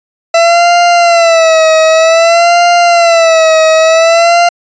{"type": "tone with vibrato", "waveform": "40% pulse", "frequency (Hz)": 666, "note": "E5", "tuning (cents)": 18, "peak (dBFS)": -3, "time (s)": [0.34, 4.49], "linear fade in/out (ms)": 5, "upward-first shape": "sine", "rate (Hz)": 0.53, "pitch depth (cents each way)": 80, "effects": ["resampled to 16000 Hz"]}